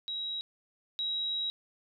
sine tone pair in turn, 3847 / 3847 Hz, B7 / B7, -46 / -46 cents, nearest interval unison, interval 0 cents, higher neither, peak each -33 / -30 dBFS, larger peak second, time 0.08-0.41 / 0.99-1.5 s, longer second, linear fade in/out 0 ms, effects none

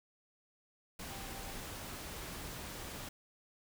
sine tone in noise, 782 Hz, G5, 4 cents flat, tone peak -53 dBFS, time 1.08-1.52 s, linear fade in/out 5 ms, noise pink, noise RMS -45 dBFS, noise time 0.99-3.09 s, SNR -11 dB, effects none

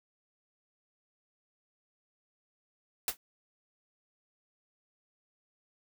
white noise with exponential decay, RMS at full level -26 dBFS, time 3.08-3.17 s, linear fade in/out 1 ms, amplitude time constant 18 ms, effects none

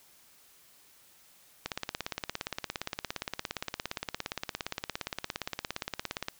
click train, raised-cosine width 0.2 ms, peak -15 dBFS, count 81, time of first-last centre 1.66-6.284 s, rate 17.3 Hz, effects white hiss -60 dBFS RMS until 6.39 s

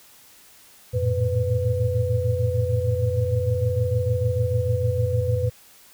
sine tone cluster, 90.3 / 110.7 / 117.3 / 499.2 Hz, F#2 / A2 / A#2 / B4, -42 / +11 / +11 / +19 cents, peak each -25 dBFS, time 0.93-5.5 s, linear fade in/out 20 ms, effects white hiss -51 dBFS RMS until 5.93 s

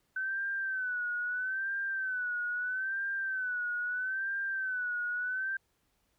sine tone with vibrato, 1518 Hz, F#6, 44 cents sharp, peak -31 dBFS, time 0.16-5.57 s, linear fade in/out 5 ms, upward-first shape sine, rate 0.77 Hz, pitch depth 82 cents each way, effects pink hiss -75 dBFS RMS until 6.18 s

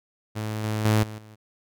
sawtooth tone with level steps, 107.9 Hz, A2, 33 cents flat, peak -24 / -21 / -14 / -31 / -41 dBFS, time 0.35-1.36 s, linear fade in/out 20 ms, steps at 0.64 / 0.85 / 1.03 / 1.18 s, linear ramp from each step 2 ms, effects none

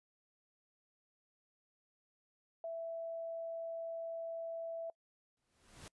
sine tone, 662 Hz, E5, 7 cents sharp, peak -39 dBFS, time 2.64-4.9 s, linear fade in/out 2 ms
pink noise with exponential growth, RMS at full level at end -49 dBFS, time 5.37-5.88 s, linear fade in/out 2 ms, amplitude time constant 110 ms
effects noise-tail reverb RT60 0.1 s tail -25 dB re dry + resampled to 24000 Hz

